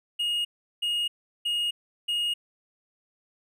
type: tone bursts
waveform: triangle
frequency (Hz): 2865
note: F7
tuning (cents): +44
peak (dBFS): -23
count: 4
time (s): 0.19-2.34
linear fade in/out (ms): 10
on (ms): 260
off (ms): 370
effects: none